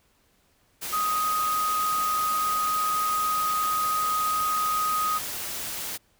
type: tone in noise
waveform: sine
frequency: 1251 Hz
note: D#6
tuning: 9 cents sharp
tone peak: -23 dBFS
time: 0.92-5.19 s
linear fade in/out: 20 ms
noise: white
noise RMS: -33 dBFS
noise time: 0.81-5.98 s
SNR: +7 dB
effects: pink hiss -65 dBFS RMS until 6.19 s